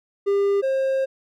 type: tone pair in turn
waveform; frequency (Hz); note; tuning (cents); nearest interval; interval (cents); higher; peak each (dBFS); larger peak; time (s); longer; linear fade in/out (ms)
triangle; 400 / 533.9; G4 / C5; +35 / +35; perfect fourth; 500; second; -15 / -17; first; 0.26-0.62 / 0.62-1.06; second; 20
effects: none